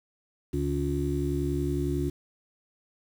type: harmonic tone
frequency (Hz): 70.9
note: C#2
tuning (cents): +40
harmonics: 1 / 2 / 4 / 5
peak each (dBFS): -31 / -31 / -31 / -31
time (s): 0.53-2.1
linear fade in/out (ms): 10
effects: 8-bit